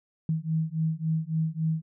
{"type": "beating tone pair", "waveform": "sine", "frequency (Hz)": [158.1, 161.7], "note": ["D#3", "E3"], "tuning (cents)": [28, -33], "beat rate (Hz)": 3.6, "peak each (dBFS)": -28, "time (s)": [0.29, 1.82], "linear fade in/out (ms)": 2, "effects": []}